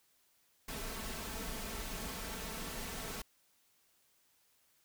pink noise with comb filter, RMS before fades -42 dBFS, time 0.68-3.22 s, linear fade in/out 5 ms, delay 4.5 ms, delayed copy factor +0.6, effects white hiss -72 dBFS RMS until 4.84 s

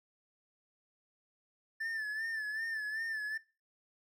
triangle tone with vibrato, 1760 Hz, A6, in tune, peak -33 dBFS, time 1.8-3.38 s, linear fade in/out 10 ms, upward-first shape sine, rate 2.6 Hz, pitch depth 65 cents each way, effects noise-tail reverb RT60 0.3 s tail -19 dB re dry

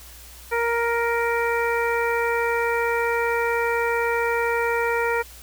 harmonic tone, 467.8 Hz, A#4, 6 cents sharp, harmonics 1 / 2 / 3 / 4 / 5, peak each -23 / -26 / -28 / -29 / -30 dBFS, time 0.51-5.23 s, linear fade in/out 20 ms, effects added 60 Hz sine -45 dBFS peak until 5.42 s + white hiss -45 dBFS RMS until 5.42 s

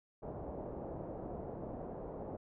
white low-pass noise, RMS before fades -44 dBFS, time 0.22-2.37 s, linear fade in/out 10 ms, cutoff 670 Hz, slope 24 dB/octave, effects none

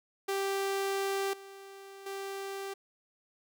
sawtooth tone with level steps, 392 Hz, G4, in tune, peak -26 / -43 / -33 dBFS, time 0.28-2.74 s, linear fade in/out 10 ms, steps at 1.33 / 2.06 s, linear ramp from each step 5 ms, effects none

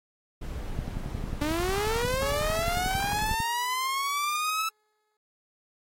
brown noise, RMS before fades -35 dBFS, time 0.41-3.35 s, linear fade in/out 10 ms
click train, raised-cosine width 5 ms, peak -21 dBFS, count 30, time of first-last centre 0.79-3.403 s, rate 11.1 Hz
sawtooth linear sweep, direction up, 287.6 to 1316 Hz, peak -23 dBFS, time 1.41-4.69 s, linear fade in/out 5 ms
15% pulse tone with exponential decay, 425.7 Hz, G#4, 43 cents sharp, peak -28 dBFS, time 2.22-5.17 s, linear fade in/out 2 ms, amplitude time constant 640 ms
effects AAC 48 kbps

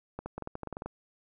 clicks, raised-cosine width 1 ms, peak -23 dBFS, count 12, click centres 0.19 / 0.26 / 0.38 / 0.423 / 0.474 / 0.554 / 0.633 / 0.673 / 0.727 / 0.769 / 0.821 / 0.86 s, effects none

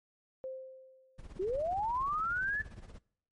sine tone with exponential decay, 523.3 Hz, C5, in tune, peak -36 dBFS, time 0.44-1.41 s, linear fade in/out 0 ms, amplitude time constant 210 ms
brown noise with tremolo, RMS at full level -45 dBFS, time 1.18-2.99 s, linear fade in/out 10 ms, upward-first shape sine, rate 17 Hz, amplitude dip 75%
sine linear sweep, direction up, 349.2 to 1756 Hz, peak -30 dBFS, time 1.39-2.62 s, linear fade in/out 10 ms
effects noise-tail reverb RT60 0.6 s tail -22 dB re dry + MP3 48 kbps

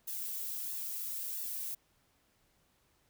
violet noise with flanger, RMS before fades -39 dBFS, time 0.07-1.75 s, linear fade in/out 10 ms, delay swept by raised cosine 1.1 to 2.4 ms, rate 1.5 Hz, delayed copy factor +0.5, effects pink hiss -72 dBFS RMS until 3.09 s

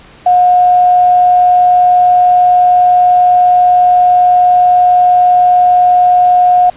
sine tone with quantisation, 721 Hz, F#5, 45 cents flat, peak -4 dBFS, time 0.26-6.7 s, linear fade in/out 5 ms, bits 5, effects pink hiss -39 dBFS RMS until 6.76 s + resampled to 8000 Hz

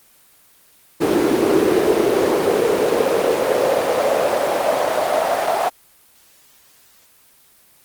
brown noise with high-pass filter sweep, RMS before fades -17 dBFS, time 1-5.7 s, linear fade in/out 20 ms, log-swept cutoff 330 to 720 Hz, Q 4, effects white hiss -52 dBFS RMS until 7.84 s + Opus 24 kbps

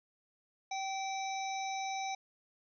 harmonic tone with a mistuned harmonic, 773 Hz, G5, 24 cents flat, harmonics 1 / 3 / 5 / 7 / 8, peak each -36 / -43 / -47 / -52 / -47 dBFS, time 0.71-2.15 s, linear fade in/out 5 ms, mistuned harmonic 8, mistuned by -47 cents, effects none

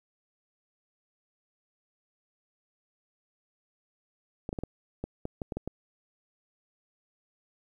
clicks, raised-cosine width 2 ms, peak -20 dBFS, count 10, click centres 4.491 / 4.529 / 4.588 / 4.636 / 5.04 / 5.254 / 5.418 / 5.522 / 5.57 / 5.676 s, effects 10-bit

